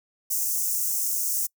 white high-pass noise, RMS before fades -26 dBFS, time 0.3-1.47 s, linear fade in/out 10 ms, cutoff 5800 Hz, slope 48 dB/octave, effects noise-tail reverb RT60 0.1 s tail -26 dB re dry

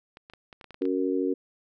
clicks, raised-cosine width 0.3 ms, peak -29 dBFS, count 10, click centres 0.171 / 0.299 / 0.336 / 0.528 / 0.612 / 0.643 / 0.707 / 0.744 / 0.821 / 0.854 s
harmonic tone, 93 Hz, F#2, 9 cents sharp, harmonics 3 / 4 / 5, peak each -27 / -28 / -30 dBFS, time 0.81-1.34 s, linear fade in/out 10 ms
effects none

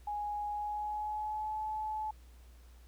sine tone with pitch glide, 830.6 to 861.4 Hz, G#5 to A5, 0 to -37 cents, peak -34 dBFS, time 0.07-2.11 s, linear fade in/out 5 ms, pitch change +63 cents, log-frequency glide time 0.51-1.59 s, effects added 60 Hz sine -53 dBFS peak until 2.87 s + pink hiss -66 dBFS RMS until 2.87 s

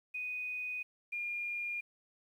sine tone pair in turn, 2489 / 2414 Hz, D#7 / D7, 0 / +47 cents, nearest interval minor second, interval 53 cents, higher first, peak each -36 / -35 dBFS, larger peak second, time 0.14-0.83 / 1.12-1.81 s, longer neither, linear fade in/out 10 ms, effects 11-bit

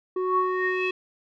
square tone with low-pass filter sweep, 369.6 Hz, F#4, 2 cents flat, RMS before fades -25 dBFS, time 0.16-0.91 s, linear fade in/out 5 ms, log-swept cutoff 770 to 2900 Hz, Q 6.7, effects none

